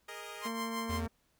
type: chord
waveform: 10% pulse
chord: Ab suspended second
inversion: none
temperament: equal with one note detuned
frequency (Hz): 412 / 466.2 / 622.3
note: Ab4 / Bb4 / Eb5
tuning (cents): -14 / 0 / 0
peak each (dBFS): -39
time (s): 0.08-0.48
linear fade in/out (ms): 10
type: tone with tremolo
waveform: sawtooth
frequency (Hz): 1046.5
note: C6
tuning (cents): 0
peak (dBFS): -31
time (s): 0.41-1.02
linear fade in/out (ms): 50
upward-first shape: triangle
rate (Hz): 6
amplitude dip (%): 70
type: harmonic tone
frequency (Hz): 227.6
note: A#3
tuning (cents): -41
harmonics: 1 / 2 / 3 / 4 / 5 / 6 / 7 / 8 / 10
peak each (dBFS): -38 / -44 / -48 / -50 / -52 / -54 / -55 / -56 / -58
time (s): 0.45-1.08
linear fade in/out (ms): 10
type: tone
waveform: square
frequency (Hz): 83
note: E2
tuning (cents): +12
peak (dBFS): -36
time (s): 0.89-1.07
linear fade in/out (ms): 10
effects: pink hiss -73 dBFS RMS until 1.39 s